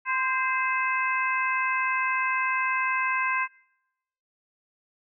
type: harmonic tone with a mistuned harmonic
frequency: 518 Hz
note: C5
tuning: 17 cents flat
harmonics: 2 / 3 / 4 / 5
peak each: -27 / -29 / -30 / -31 dBFS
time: 0.05-3.48 s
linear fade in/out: 50 ms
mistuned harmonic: 3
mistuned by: +34 cents
effects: noise-tail reverb RT60 0.9 s tail -26 dB re dry